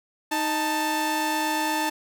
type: tone pair together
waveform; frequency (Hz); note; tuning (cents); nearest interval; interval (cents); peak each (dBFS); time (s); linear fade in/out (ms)
sawtooth; 311.1 / 885; D#4 / A5; 0 / +10; octave + tritone; 1810; -24 / -21; 0.31-1.9; 10
effects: none